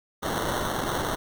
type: noise with sample-and-hold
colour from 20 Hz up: violet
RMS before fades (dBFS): -28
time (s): 0.22-1.16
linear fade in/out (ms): 20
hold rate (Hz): 2450
effects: none